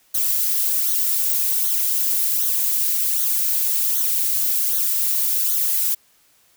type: noise with flanger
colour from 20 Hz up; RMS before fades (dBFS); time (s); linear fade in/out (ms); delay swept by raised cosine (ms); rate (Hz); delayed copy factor
violet; -20; 0.14-5.95; 10; 0.39 to 3.39; 1.3; -0.7
effects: white hiss -58 dBFS RMS until 6.56 s